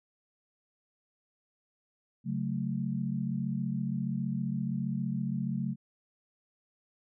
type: chord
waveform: sine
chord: F# minor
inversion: second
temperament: equal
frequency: 138.59 / 185 / 220 Hz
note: C#3 / F#3 / A3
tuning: 0 / 0 / 0 cents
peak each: -34 dBFS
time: 2.24-5.76 s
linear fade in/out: 50 ms
effects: none